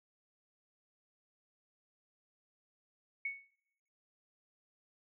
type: tone with exponential decay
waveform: sine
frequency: 2217 Hz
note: C#7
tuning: in tune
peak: -32 dBFS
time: 3.25-3.51 s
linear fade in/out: 5 ms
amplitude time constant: 56 ms
effects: noise-tail reverb RT60 0.9 s tail -25 dB re dry